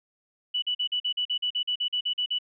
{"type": "tone bursts", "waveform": "sine", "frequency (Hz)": 2960, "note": "F#7", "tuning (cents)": 0, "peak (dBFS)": -24, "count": 15, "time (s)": [0.54, 2.387], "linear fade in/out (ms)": 10, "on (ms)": 83, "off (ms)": 43, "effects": []}